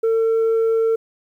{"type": "tone", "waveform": "sine", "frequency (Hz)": 450.9, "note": "A4", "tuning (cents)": 42, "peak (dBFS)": -12, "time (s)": [0.03, 0.96], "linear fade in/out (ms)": 10, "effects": ["tanh soft clip ceiling -14 dBFS", "9-bit"]}